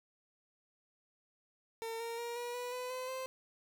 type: tone with pitch steps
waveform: 30% pulse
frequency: 454 / 463 / 472.2 / 481.6 / 491.1 / 500.8 / 510.8 / 520.9 Hz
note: A#4 / A#4 / A#4 / B4 / B4 / B4 / C5 / C5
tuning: -46 / -12 / +22 / -44 / -10 / +24 / -42 / -8 cents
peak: -36 dBFS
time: 1.82-3.26 s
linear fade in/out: 0 ms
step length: 180 ms
effects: none